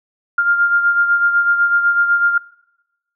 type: beating tone pair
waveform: sine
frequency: 1400 / 1408 Hz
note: F6 / F6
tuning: +4 / +14 cents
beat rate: 8 Hz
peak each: -13 / -20 dBFS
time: 0.38-2.38 s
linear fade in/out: 5 ms
effects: noise-tail reverb RT60 1.0 s tail -23 dB re dry